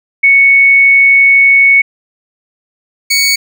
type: tone pair in turn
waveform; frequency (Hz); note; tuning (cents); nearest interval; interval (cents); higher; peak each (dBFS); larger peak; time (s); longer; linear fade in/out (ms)
sine / 20% pulse; 2217 / 2232; C#7 / C#7; 0 / +11; unison; 11; second; -3; neither; 0.23-1.82 / 3.1-3.36; first; 10
effects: none